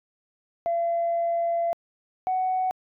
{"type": "tone pair in turn", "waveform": "sine", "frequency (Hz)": [680, 745.2], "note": ["F5", "F#5"], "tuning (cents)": [-46, 12], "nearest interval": "major second", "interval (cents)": 158, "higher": "second", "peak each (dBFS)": -21, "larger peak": "neither", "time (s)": [[0.66, 1.73], [2.27, 2.71]], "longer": "first", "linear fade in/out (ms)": 0, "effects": ["tanh soft clip ceiling -18 dBFS"]}